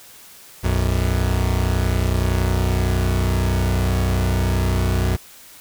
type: tone pair together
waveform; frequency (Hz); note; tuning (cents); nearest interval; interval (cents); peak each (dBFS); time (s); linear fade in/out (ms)
35% pulse; 61.74 / 92.51; B1 / F#2; 0 / 0; perfect fifth; 700; -18; 0.63-5.17; 20
effects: white hiss -44 dBFS RMS until 5.6 s